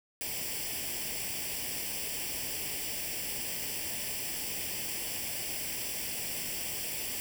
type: noise with comb filter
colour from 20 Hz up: white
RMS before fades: -36 dBFS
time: 0.21-7.2 s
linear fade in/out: 0 ms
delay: 0.38 ms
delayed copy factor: +0.75
effects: none

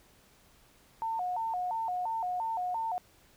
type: tone with vibrato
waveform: sine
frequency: 808 Hz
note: G#5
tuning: 48 cents flat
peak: -30 dBFS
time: 1.02-2.98 s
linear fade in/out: 0 ms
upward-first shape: square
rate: 2.9 Hz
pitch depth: 190 cents each way
effects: pink hiss -62 dBFS RMS until 3.36 s

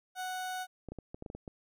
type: tone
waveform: 30% pulse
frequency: 740 Hz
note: F#5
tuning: in tune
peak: -33 dBFS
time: 0.15-0.67 s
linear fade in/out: 50 ms
type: clicks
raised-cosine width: 2 ms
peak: -29 dBFS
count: 9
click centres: 0.887 / 0.92 / 0.987 / 1.145 / 1.224 / 1.262 / 1.301 / 1.35 / 1.478 s
effects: none

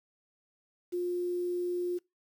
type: tone with quantisation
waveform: sine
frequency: 354.8 Hz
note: F4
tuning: 27 cents sharp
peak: -29 dBFS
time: 0.92-1.99 s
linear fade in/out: 20 ms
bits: 9
effects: noise-tail reverb RT60 0.2 s tail -23 dB re dry

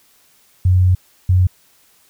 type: tone bursts at uneven times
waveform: sine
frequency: 91.6 Hz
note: F#2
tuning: 17 cents flat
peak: -9 dBFS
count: 2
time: 0.65-0.95 / 1.29-1.47 s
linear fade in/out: 5 ms
effects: white hiss -54 dBFS RMS until 2.09 s

